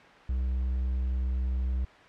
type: tone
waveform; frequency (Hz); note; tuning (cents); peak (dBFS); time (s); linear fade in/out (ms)
triangle; 63.6; C2; -48; -24; 0.29-1.85; 5
effects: white hiss -51 dBFS RMS until 2.08 s + low-pass 2000 Hz 12 dB/octave

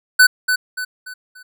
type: tone with echo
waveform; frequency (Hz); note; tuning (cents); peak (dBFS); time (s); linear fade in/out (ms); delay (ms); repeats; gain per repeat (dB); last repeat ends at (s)
square; 1500; F#6; +23; -7; 0.19-0.27; 10; 290; 4; -8; 1.43
effects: none

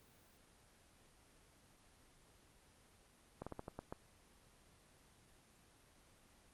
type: slowing click train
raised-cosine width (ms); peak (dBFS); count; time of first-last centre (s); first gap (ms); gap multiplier
1; -30; 7; 3.42-3.925; 46; 1.24
effects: pink hiss -67 dBFS RMS until 6.53 s + Opus 24 kbps

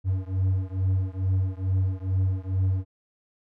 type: beating tone pair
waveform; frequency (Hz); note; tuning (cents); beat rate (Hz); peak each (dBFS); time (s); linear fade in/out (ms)
triangle; 93.4 / 95.7; F#2 / G2; +17 / -41; 2.3; -23 / -24; 0.04-2.85; 50
effects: none

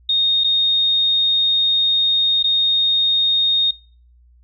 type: tone with dropouts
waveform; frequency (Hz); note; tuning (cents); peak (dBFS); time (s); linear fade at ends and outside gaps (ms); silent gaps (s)
sine; 3700; A#7; -14; -14; 0.09-3.71; 5; 0.438-0.443 / 2.428-2.441
effects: noise-tail reverb RT60 0.5 s tail -26 dB re dry + added 60 Hz sine -48 dBFS peak until 4.43 s

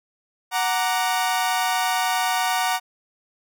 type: chord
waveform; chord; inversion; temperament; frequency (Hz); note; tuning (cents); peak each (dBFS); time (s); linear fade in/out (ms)
sawtooth; Gb augmented; none; equal; 740 / 932.3 / 1174.7; Gb5 / Bb5 / D6; 0 / 0 / 0; -19 / -21 / -25; 0.51-2.8; 50
effects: none

